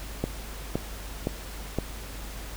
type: click train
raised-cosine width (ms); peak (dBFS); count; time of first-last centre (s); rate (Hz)
2; -12; 4; 0.24-1.786; 1.94
effects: added 50 Hz sine -38 dBFS peak until 2.56 s + pink hiss -42 dBFS RMS until 2.56 s